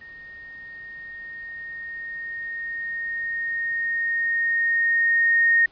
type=tone with level ramp; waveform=sine; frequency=1852 Hz; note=A#6; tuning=12 cents flat; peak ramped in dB=-40 to -14 dBFS; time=0.01-5.66 s; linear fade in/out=5 ms; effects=pink hiss -55 dBFS RMS until 5.71 s + resampled to 11025 Hz